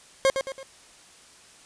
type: tone with echo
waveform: 40% pulse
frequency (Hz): 537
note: C5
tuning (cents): +45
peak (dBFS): -16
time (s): 0.25-0.3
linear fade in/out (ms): 0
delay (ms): 110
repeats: 3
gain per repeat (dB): -7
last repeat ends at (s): 0.63
effects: white hiss -52 dBFS RMS until 1.65 s + resampled to 22050 Hz